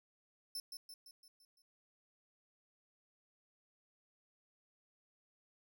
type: tone with echo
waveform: sawtooth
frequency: 5300 Hz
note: E8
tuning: 9 cents sharp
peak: -38 dBFS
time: 0.55-0.6 s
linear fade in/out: 2 ms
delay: 170 ms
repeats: 6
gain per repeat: -5 dB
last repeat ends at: 1.62 s
effects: none